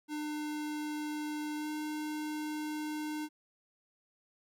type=tone with pitch glide; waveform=square; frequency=301.1 to 304.1 Hz; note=D4 to D#4; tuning=+43 to -40 cents; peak=-36 dBFS; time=0.08-3.29 s; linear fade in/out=50 ms; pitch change=+17 cents; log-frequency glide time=1.56-1.69 s; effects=none